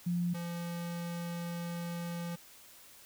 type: tone pair in turn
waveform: sine / square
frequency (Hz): 174.61 / 171.51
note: F3 / F3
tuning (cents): 0 / -31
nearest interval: unison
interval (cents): 31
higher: first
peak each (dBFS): -29 / -37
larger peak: first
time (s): 0.06-0.34 / 0.34-2.36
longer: second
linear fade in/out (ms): 10
effects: white hiss -56 dBFS RMS until 3.05 s